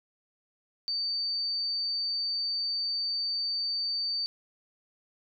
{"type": "tone", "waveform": "sine", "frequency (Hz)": 4592, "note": "D8", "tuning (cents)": -40, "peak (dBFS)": -28, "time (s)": [0.88, 4.26], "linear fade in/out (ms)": 0, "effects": []}